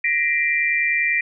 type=tone cluster; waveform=sine; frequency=1880 / 2030 / 2368 Hz; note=A#6 / B6 / D7; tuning=+14 / +47 / +14 cents; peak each=-21 / -25 / -20 dBFS; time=0.04-1.21 s; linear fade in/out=5 ms; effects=none